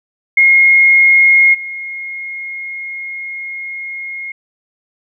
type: tone with level steps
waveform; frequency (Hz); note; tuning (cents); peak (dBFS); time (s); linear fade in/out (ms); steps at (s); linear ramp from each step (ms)
sine; 2149; C7; +46; -5 / -22; 0.37-4.32; 5; 1.53; 20
effects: none